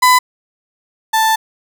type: tone pair in turn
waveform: 35% pulse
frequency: 1003 / 883.2 Hz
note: B5 / A5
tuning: +26 / +6 cents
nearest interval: major second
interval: 220 cents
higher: first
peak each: -5 / -9 dBFS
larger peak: first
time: 0.02-0.19 / 1.13-1.36 s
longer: second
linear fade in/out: 10 ms
effects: none